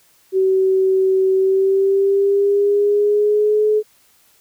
sine tone with pitch glide, 380 to 426.5 Hz, F#4 to G#4, +46 to +46 cents, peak -12 dBFS, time 0.32-3.83 s, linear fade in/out 50 ms, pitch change +200 cents, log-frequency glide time 1.33-3.68 s, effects white hiss -55 dBFS RMS until 4.4 s

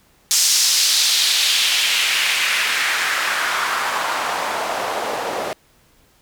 white noise with band-pass filter sweep, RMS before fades -19 dBFS, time 0.31-5.53 s, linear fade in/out 0 ms, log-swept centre 6000 to 530 Hz, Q 1.7, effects pink hiss -56 dBFS RMS until 6.21 s

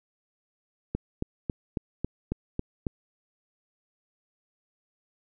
click train, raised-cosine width 3 ms, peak -15 dBFS, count 8, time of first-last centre 0.95-2.868 s, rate 3.65 Hz, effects none

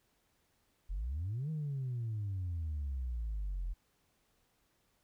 sine exponential two-way sweep, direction up then down, 41.2 to 160 to 41.2 Hz, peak -33 dBFS, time 0.89-3.74 s, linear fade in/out 20 ms, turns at 1.5 s, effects tanh soft clip ceiling -32 dBFS + pink hiss -75 dBFS RMS until 5.03 s

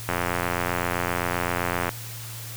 click train, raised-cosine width 0.5 ms, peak -9 dBFS, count 159, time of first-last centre 0.09-1.892 s, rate 87.7 Hz, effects added 114 Hz sine -37 dBFS peak until 2.56 s + white hiss -39 dBFS RMS until 2.56 s

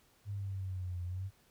sine exponential two-way sweep, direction down then up, 102.3 to 87.7 to 98.7 Hz, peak -36 dBFS, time 0.25-1.31 s, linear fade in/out 50 ms, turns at 1.04 s, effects pink hiss -68 dBFS RMS until 1.5 s

